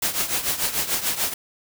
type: noise with tremolo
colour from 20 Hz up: white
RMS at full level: -21 dBFS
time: 0.02-1.34 s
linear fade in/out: 5 ms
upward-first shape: triangle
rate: 6.8 Hz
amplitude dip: 80%
effects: none